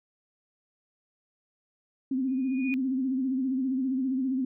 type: tone with vibrato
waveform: sine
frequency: 261.6 Hz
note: C4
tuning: in tune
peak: -25 dBFS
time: 2.11-4.45 s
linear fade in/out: 5 ms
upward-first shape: sine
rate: 15 Hz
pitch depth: 70 cents each way
type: tone with exponential growth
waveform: sine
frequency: 2459 Hz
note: D#7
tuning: 21 cents flat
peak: -29 dBFS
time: 2.28-2.74 s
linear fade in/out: 0 ms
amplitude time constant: 100 ms
effects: none